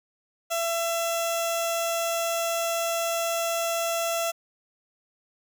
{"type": "tone with notch filter", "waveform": "15% pulse", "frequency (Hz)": 671, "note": "E5", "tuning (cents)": 31, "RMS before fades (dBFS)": -27, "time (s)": [0.5, 4.32], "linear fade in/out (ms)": 20, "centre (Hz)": 1800, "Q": 0.92, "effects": []}